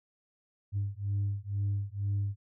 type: beating tone pair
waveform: sine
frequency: 99.5 / 101.6 Hz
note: G2 / G#2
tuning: +26 / -38 cents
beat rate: 2.1 Hz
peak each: -31 dBFS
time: 0.72-2.36 s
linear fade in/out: 50 ms
effects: tanh soft clip ceiling -25 dBFS